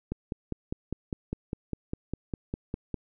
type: click train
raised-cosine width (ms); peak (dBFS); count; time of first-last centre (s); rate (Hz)
3; -18; 15; 0.12-2.943; 4.96
effects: none